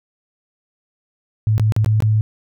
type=tone with dropouts; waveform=sine; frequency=108.1 Hz; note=A2; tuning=30 cents flat; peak=-12 dBFS; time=1.47-2.21 s; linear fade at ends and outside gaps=0 ms; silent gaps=1.58-1.597 / 1.722-1.764 / 1.846-1.861 / 2.004-2.023 s; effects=none